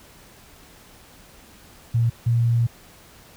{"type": "tone pair in turn", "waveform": "sine", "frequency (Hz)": [116.54, 117.42], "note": ["A#2", "A#2"], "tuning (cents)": [0, 13], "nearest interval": "unison", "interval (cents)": 13, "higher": "second", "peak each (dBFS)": -16, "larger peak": "neither", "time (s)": [[1.94, 2.1], [2.26, 2.67]], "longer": "second", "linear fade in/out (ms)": 10, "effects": ["pink hiss -49 dBFS RMS until 3.36 s"]}